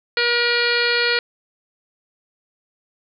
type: harmonic tone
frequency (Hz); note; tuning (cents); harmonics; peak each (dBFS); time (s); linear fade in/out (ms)
477.4; A#4; +41; 1 / 2 / 3 / 4 / 5 / 6 / 7 / 8 / 9 / 10; -23 / -34 / -22 / -24 / -24 / -29 / -31 / -32 / -23 / -32; 0.17-1.19; 2
effects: none